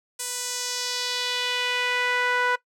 sawtooth tone with band-pass filter sweep, 493.9 Hz, B4, in tune, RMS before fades -26 dBFS, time 0.19-2.56 s, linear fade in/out 10 ms, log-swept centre 8700 to 1400 Hz, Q 1.8, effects noise-tail reverb RT60 0.1 s tail -19 dB re dry

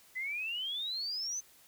sine exponential sweep, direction up, 1991 to 6272 Hz, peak -34 dBFS, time 0.15-1.41 s, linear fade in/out 20 ms, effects white hiss -61 dBFS RMS until 1.67 s

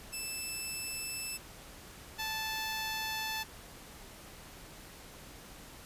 10% pulse tone pair in turn, 2637 / 876.4 Hz, E7 / A5, 0 / -7 cents, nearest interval octave + perfect fifth, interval 1907 cents, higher first, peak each -28 / -26 dBFS, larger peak second, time 0.12-1.38 / 2.18-3.44 s, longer neither, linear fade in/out 20 ms, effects pink hiss -51 dBFS RMS until 5.85 s + resampled to 32000 Hz

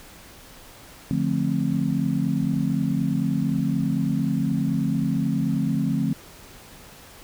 sine chord, D minor seventh, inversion none, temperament just, 146.83 / 176.2 / 220.2 / 264.3 Hz, D3 / F3 / A3 / C4, 0 / +16 / +2 / +18 cents, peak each -26 dBFS, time 1.11-6.13 s, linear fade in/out 0 ms, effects pink hiss -46 dBFS RMS until 7.23 s

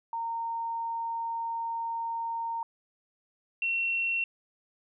sine tone pair in turn, 920 / 2721 Hz, A#5 / F7, -23 / -46 cents, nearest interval octave + perfect fifth, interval 1877 cents, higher second, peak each -30 / -26 dBFS, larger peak second, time 0.13-2.63 / 3.62-4.24 s, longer first, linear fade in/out 2 ms, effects none

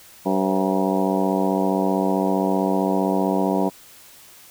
harmonic tone with a mistuned harmonic, 95.4 Hz, G2, 47 cents flat, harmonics 2 / 3 / 4 / 5 / 6 / 7 / 8 / 9 / 10, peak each -23 / -24 / -26 / -29 / -29 / -27 / -30 / -32 / -29 dBFS, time 0.25-3.7 s, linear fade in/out 20 ms, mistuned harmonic 6, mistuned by -81 cents, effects white hiss -47 dBFS RMS until 4.5 s

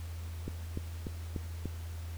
click train, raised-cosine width 3 ms, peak -23 dBFS, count 5, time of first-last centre 0.48-1.656 s, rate 3.4 Hz, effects added 83 Hz sine -38 dBFS peak until 2.17 s + pink hiss -53 dBFS RMS until 2.17 s

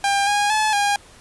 sawtooth tone with pitch steps, 799 / 820 / 861 / 813 Hz, G5 / G#5 / A5 / G#5, +33 / -22 / -38 / -37 cents, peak -13 dBFS, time 0.04-0.96 s, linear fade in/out 2 ms, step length 230 ms, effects pink hiss -47 dBFS RMS until 1.2 s + resampled to 24000 Hz

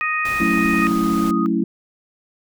harmonic tone, 622.3 Hz, D#5, in tune, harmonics 2 / 3 / 4, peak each -23 / -23 / -23 dBFS, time 0.01-0.87 s, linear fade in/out 0 ms
pink noise, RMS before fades -33 dBFS, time 0.25-1.31 s, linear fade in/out 2 ms
sine chord, F# minor seventh, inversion none, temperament equal, 185 / 220 / 277.2 / 329.6 Hz, F#3 / A3 / C#4 / E4, 0 / 0 / 0 / 0 cents, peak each -23 / -21 / -23 / -21 dBFS, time 0.4-1.64 s, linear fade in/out 5 ms
sine tone, 1244 Hz, D#6, 1 cent flat, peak -23 dBFS, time 0.82-1.46 s, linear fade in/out 0 ms
effects none

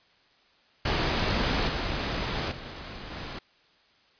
pink noise with level steps, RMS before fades -26 / -30 / -40 / -37 dBFS, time 0.85-3.39 s, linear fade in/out 5 ms, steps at 1.68 / 2.51 / 3.1 s, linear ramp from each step 10 ms, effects white hiss -62 dBFS RMS until 4.19 s + resampled to 11025 Hz

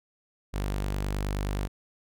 sawtooth tone, 49.49 Hz, G1, 17 cents sharp, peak -24 dBFS, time 0.53-1.68 s, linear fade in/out 20 ms, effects none

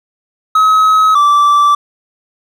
triangle tone pair in turn, 1278 / 1164.9 Hz, D#6 / D6, +46 / -14 cents, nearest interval major second, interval 160 cents, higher first, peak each -4 dBFS, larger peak neither, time 0.55-1.15 / 1.15-1.75 s, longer neither, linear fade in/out 5 ms, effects none

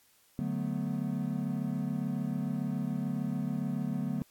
triangle chord, B minor seventh, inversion first, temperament equal, 146.83 / 185 / 220 / 246.9 Hz, D3 / F#3 / A3 / B3, 0 / 0 / 0 / 0 cents, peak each -34 dBFS, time 0.39-4.22 s, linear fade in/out 0 ms, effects white hiss -65 dBFS RMS until 4.3 s + AAC 64 kbps

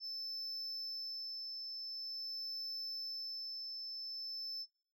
sine tone with tremolo, 5274 Hz, E8, in tune, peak -38 dBFS, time 0-4.66 s, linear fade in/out 50 ms, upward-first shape sine, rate 0.46 Hz, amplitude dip 35%, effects noise-tail reverb RT60 0.4 s tail -18 dB re dry + tanh soft clip ceiling -39 dBFS

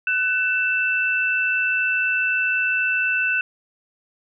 sine tone pair together, 1501 / 2656 Hz, F#6 / E7, +24 / +12 cents, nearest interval minor seventh, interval 988 cents, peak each -21 dBFS, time 0.07-3.41 s, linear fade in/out 2 ms, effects none

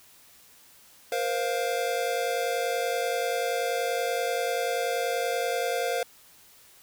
square chord, Bb suspended second, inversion none, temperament equal with one note detuned, 472.9 / 523.3 / 698.5 Hz, Bb4 / C5 / F5, +25 / 0 / 0 cents, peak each -31 dBFS, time 1.12-6.03 s, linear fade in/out 2 ms, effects white hiss -55 dBFS RMS until 6.82 s

